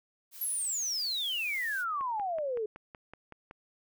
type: noise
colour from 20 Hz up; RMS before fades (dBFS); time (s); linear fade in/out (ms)
blue; -47; 0.31-1.85; 50
type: exponential sweep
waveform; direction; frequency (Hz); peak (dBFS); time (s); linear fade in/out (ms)
sine; down; 11840 to 415.3; -30; 0.41-2.66; 5
type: click train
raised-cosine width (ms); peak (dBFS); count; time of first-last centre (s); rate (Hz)
0.5; -31; 9; 2.01-3.511; 5.33
effects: none